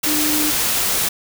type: tone in noise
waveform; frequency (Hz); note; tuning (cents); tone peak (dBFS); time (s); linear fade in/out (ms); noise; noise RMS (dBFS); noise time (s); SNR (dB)
sine; 303; D#4; -46; -21; 0.06-0.51; 10; white; -19; 0.03-1.09; -5
effects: none